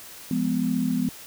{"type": "chord", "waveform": "sine", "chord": "F diminished", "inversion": "none", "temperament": "just", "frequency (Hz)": [174.61, 209.5, 251.4], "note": ["F3", "Ab3", "Cb4"], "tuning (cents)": [0, 15, 31], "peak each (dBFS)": [-28, -27, -24], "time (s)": [0.31, 1.09], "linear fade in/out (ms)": 2, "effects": ["white hiss -43 dBFS RMS until 1.26 s"]}